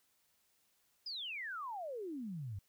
sine exponential sweep, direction down, 5120 to 91.4 Hz, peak -40 dBFS, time 1.06-2.59 s, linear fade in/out 5 ms, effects white hiss -75 dBFS RMS until 2.68 s

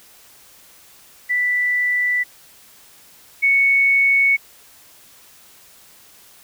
sine tone pair in turn, 1975.5 / 2217 Hz, B6 / C#7, 0 / 0 cents, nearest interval major second, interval 200 cents, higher second, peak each -16 / -12 dBFS, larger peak second, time 1.29-2.24 / 3.42-4.37 s, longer neither, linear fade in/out 20 ms, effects white hiss -48 dBFS RMS until 6.43 s

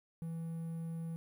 triangle tone with quantisation, 164.81 Hz, E3, in tune, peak -36 dBFS, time 0.22-1.16 s, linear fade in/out 0 ms, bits 11, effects none

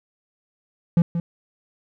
triangle tone with echo, 169.9 Hz, F3, 47 cents flat, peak -10 dBFS, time 0.97-1.02 s, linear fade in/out 2 ms, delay 180 ms, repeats 1, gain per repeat -9 dB, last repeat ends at 1.2 s, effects none

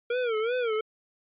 square tone with vibrato, 466.2 Hz, A#4, in tune, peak -26 dBFS, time 0.1-0.81 s, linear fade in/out 5 ms, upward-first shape sine, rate 2.7 Hz, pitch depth 140 cents each way, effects resampled to 8000 Hz

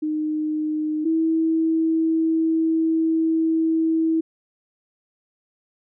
sine tone pair in turn, 307.4 / 323.3 Hz, D#4 / E4, -21 / -34 cents, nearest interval minor second, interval 87 cents, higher second, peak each -21 / -17 dBFS, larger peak second, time 0.02-1.05 / 1.05-4.21 s, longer second, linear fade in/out 10 ms, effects none

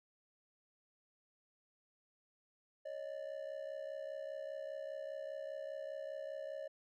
triangle ring-modulated tone, 587.3 Hz, D5, in tune, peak -37 dBFS, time 2.85-6.68 s, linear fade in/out 10 ms, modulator 32.5 Hz, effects none

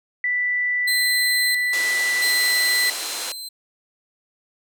sine tone, 1975.5 Hz, B6, in tune, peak -19 dBFS, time 0.24-2.9 s, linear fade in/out 2 ms
sawtooth tone with tremolo, 4100 Hz, C8, 36 cents flat, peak -18 dBFS, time 0.87-3.49 s, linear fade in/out 10 ms, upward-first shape square, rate 0.74 Hz, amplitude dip 70%
white band-pass noise, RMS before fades -30 dBFS, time 1.73-3.32 s, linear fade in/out 2 ms, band 310 to 9900 Hz, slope 24 dB/octave
effects none

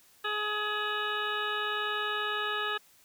harmonic tone with a mistuned harmonic, 420.9 Hz, G#4, 23 cents sharp, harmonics 1 / 2 / 3 / 4 / 6 / 7 / 8 / 9, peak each -38 / -41 / -34 / -34 / -42 / -38 / -46 / -41 dBFS, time 0.24-2.78 s, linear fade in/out 10 ms, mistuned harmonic 8, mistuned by +63 cents, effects white hiss -61 dBFS RMS until 3.04 s

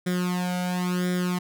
sawtooth tone with flanger, 180 Hz, F#3, 47 cents flat, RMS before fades -26 dBFS, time 0.06-1.39 s, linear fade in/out 10 ms, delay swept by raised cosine 0.55 to 1.37 ms, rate 0.96 Hz, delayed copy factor +0.85, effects none

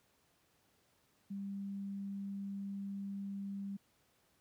sine tone, 198.1 Hz, G3, 18 cents sharp, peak -39 dBFS, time 1.3-3.77 s, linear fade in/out 10 ms, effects pink hiss -73 dBFS RMS until 4.4 s + high-pass 80 Hz 12 dB/octave

